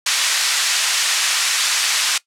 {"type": "band-pass noise", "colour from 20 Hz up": "white", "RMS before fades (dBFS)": -18, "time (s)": [0.06, 2.18], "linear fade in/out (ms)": 5, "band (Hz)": [1400, 6900], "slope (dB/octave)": 12, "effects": ["noise-tail reverb RT60 0.1 s tail -19 dB re dry", "low-pass 11000 Hz 12 dB/octave"]}